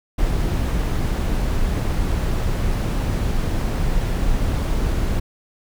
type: noise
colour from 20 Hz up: brown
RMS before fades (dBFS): -20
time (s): 0.18-5.2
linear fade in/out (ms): 10
effects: none